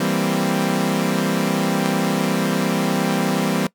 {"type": "chord", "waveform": "sawtooth", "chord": "C dominant seventh", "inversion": "first", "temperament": "equal", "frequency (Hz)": [164.81, 196, 233.1, 261.6], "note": ["E3", "G3", "Bb3", "C4"], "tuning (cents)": [0, 0, 0, 0], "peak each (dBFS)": [-20, -18, -21, -20], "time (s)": [0, 3.67], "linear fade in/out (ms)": 5, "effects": ["noise-tail reverb RT60 0.1 s tail -21 dB re dry"]}